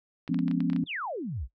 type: clicks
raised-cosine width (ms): 0.3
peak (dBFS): -26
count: 9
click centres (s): 0.278 / 0.344 / 0.39 / 0.481 / 0.513 / 0.605 / 0.7 / 0.732 / 0.763
type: chord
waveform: sine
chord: C# dominant seventh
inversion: first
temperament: just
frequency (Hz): 173.24 / 207.9 / 249.5 / 277.2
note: E#3 / G#3 / B3 / C#4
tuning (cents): -14 / +2 / +18 / 0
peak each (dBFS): -28 / -34 / -29 / -29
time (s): 0.29-0.84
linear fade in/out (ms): 5
type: exponential sweep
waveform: sine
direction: down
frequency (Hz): 3769 to 49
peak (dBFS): -31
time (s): 0.86-1.48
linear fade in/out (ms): 50
effects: noise-tail reverb RT60 0.1 s tail -17 dB re dry